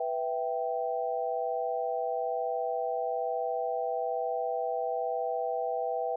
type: chord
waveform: sine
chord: E minor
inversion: second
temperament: equal with one note detuned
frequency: 493.9 / 659.3 / 780.4 Hz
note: B4 / E5 / G5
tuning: 0 / 0 / -8 cents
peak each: -33 dBFS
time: 0-6.16 s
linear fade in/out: 5 ms
effects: none